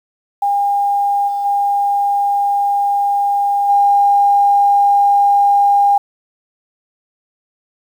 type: tone with level steps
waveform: sine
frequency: 807 Hz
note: G#5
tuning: 50 cents flat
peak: -12 / -16 / -12 / -8 dBFS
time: 0.42-5.98 s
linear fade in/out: 5 ms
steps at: 1.27 / 1.44 / 3.68 s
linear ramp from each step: 20 ms
effects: 7-bit